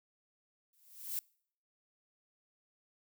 violet noise with exponential growth, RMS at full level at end -34 dBFS, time 0.73-1.19 s, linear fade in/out 2 ms, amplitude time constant 99 ms, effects noise-tail reverb RT60 0.6 s tail -26 dB re dry

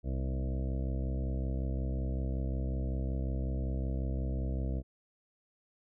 harmonic tone with a mistuned harmonic, 65.41 Hz, C2, in tune, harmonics 1 / 2 / 3 / 4 / 5 / 7 / 8 / 9 / 10, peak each -32 / -38 / -42 / -44 / -46 / -49 / -50 / -51 / -52 dBFS, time 0.03-4.83 s, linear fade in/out 50 ms, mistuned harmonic 1, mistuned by -34 cents, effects none

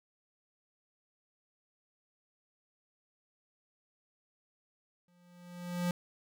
square tone with exponential growth, 176.3 Hz, F3, 17 cents sharp, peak -29 dBFS, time 5.08-5.91 s, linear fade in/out 2 ms, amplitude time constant 180 ms, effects none

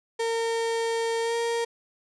35% pulse tone with pitch glide, 457.8 to 465.5 Hz, A#4 to A#4, -31 to -2 cents, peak -23 dBFS, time 0.19-1.65 s, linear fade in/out 10 ms, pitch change +29 cents, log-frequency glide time 1.21-1.35 s, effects resampled to 22050 Hz

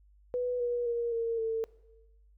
sine tone with pitch steps, 493.9 / 482.3 / 471.1 / 460 / 449.3 Hz, B4 / B4 / A#4 / A#4 / A4, 0 / -41 / +18 / -23 / +36 cents, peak -28 dBFS, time 0.34-1.64 s, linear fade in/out 0 ms, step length 260 ms, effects noise-tail reverb RT60 1.0 s tail -20 dB re dry + added 50 Hz sine -58 dBFS peak until 2.37 s

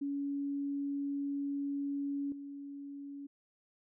sine tone with level steps, 281.7 Hz, C#4, 28 cents sharp, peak -33 / -42 dBFS, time 0.01-3.27 s, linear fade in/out 10 ms, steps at 2.32 s, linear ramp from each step 2 ms, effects none

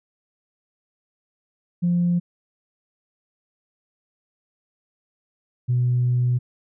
sine tone pair in turn, 174.61 / 123.47 Hz, F3 / B2, 0 / 0 cents, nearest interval tritone, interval 600 cents, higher first, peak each -16 dBFS, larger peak neither, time 1.82-2.2 / 5.68-6.39 s, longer second, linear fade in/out 20 ms, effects tanh soft clip ceiling -13 dBFS

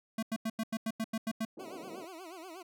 square tone bursts, 222.6 Hz, A3, 20 cents sharp, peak -32 dBFS, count 10, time 0.18-1.451 s, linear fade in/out 5 ms, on 47 ms, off 89 ms
pink band-pass noise, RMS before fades -48 dBFS, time 1.57-2.05 s, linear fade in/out 5 ms, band 230 to 610 Hz, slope 24 dB/octave
20% pulse tone with vibrato, 348.8 Hz, F4, 2 cents flat, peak -40 dBFS, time 1.59-2.63 s, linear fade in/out 10 ms, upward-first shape sine, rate 8.3 Hz, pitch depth 170 cents each way
effects none

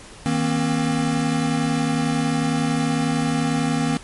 square tone cluster, 158.5 / 236.8 / 267.8 Hz, D#3 / A#3 / C4, +32 / +27 / +40 cents, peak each -24 dBFS, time 0.26-3.97 s, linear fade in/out 0 ms, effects pink hiss -42 dBFS RMS until 4.03 s + MP3 48 kbps

